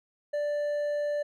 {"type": "tone with hard clipping", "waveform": "triangle", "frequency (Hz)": 587.3, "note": "D5", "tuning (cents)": 0, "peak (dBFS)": -28, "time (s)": [0.33, 1.23], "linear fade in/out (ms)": 10, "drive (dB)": 7, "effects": []}